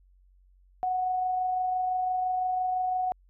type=tone with amplitude modulation; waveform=sine; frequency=738 Hz; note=F#5; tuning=5 cents flat; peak=-24 dBFS; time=0.83-3.12 s; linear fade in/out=0 ms; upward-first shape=sine; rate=25.9 Hz; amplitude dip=25%; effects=added 46 Hz sine -57 dBFS peak until 3.29 s